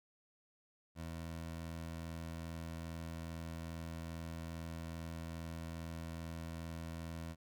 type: tone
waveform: 20% pulse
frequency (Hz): 82.41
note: E2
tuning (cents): 0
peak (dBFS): -38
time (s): 0.95-7.36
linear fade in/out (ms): 50
effects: none